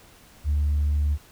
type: tone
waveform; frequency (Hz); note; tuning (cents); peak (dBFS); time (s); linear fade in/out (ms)
sine; 73.42; D2; 0; -18; 0.44-1.18; 50
effects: tanh soft clip ceiling -17 dBFS + pink hiss -52 dBFS RMS until 1.31 s